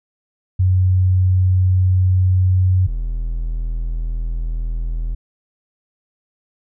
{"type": "tone pair in turn", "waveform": ["sine", "triangle"], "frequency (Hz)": [92.5, 41.01], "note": ["F#2", "E1"], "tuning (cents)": [0, -8], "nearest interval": "octave + major second", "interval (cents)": 1408, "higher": "first", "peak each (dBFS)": [-11, -17], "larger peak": "first", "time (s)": [[0.59, 2.87], [2.87, 5.15]], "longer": "neither", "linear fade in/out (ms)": 10, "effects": []}